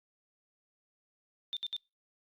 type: tone bursts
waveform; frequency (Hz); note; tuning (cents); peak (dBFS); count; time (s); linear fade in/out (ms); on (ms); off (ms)
sine; 3588; A7; +33; -33; 3; 1.53-1.765; 0; 37; 62
effects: noise-tail reverb RT60 0.3 s tail -26 dB re dry + Opus 48 kbps